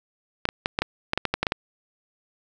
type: clicks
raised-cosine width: 0.3 ms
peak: -6 dBFS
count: 12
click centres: 0.454 / 0.489 / 0.659 / 0.789 / 0.82 / 1.134 / 1.176 / 1.253 / 1.34 / 1.43 / 1.468 / 1.521 s
effects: none